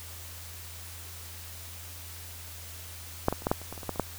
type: clicks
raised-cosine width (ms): 1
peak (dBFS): -8 / -15 / -30 / -12 / -9 / -30 / -24 / -29 / -26 / -16 / -27 / -11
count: 12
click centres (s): 3.284 / 3.326 / 3.421 / 3.469 / 3.515 / 3.616 / 3.726 / 3.778 / 3.832 / 3.893 / 3.959 / 3.997
effects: added 85 Hz sine -45 dBFS peak until 4.18 s + white hiss -45 dBFS RMS until 4.18 s